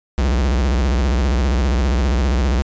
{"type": "tone with vibrato", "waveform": "square", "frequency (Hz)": 64.2, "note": "C2", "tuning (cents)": -32, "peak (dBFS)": -15, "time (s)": [0.18, 2.62], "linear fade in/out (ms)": 0, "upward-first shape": "sine", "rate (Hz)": 15, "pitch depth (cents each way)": 220, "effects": ["resampled to 16000 Hz"]}